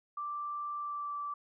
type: tone with pitch glide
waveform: sine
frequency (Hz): 1174.7 to 1163.2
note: D6 to D6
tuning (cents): 0 to -17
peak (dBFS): -35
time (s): 0.17-1.34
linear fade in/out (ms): 5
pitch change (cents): -17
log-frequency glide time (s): 0.77-1.15
effects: none